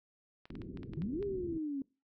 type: clicks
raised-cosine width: 0.3 ms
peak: -36 dBFS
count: 9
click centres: 0.455 / 0.504 / 0.554 / 0.618 / 0.773 / 0.832 / 0.935 / 1.02 / 1.227 s
type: low-pass noise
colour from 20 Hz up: white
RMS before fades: -45 dBFS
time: 0.5-1.58 s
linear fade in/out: 2 ms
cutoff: 370 Hz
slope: 48 dB/octave
type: exponential two-way sweep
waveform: sine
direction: up then down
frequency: 141.2 to 413.9 to 266.9 Hz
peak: -34 dBFS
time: 0.97-1.82 s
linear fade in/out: 2 ms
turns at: 1.22 s
effects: noise-tail reverb RT60 0.3 s tail -22 dB re dry